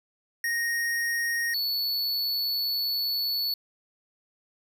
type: tone pair in turn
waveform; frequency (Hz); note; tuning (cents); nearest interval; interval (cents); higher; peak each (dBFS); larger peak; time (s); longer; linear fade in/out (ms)
square; 1864.7 / 4435; A#6 / C#8; 0 / 0; octave + minor third; 1500; second; -26; neither; 0.44-1.54 / 1.54-3.54; second; 2
effects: none